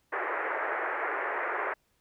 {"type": "band-pass noise", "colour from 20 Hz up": "white", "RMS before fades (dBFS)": -32, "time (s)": [0.12, 1.74], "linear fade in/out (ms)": 10, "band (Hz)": [360, 2000], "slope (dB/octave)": 48, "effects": ["pink hiss -72 dBFS RMS until 2 s"]}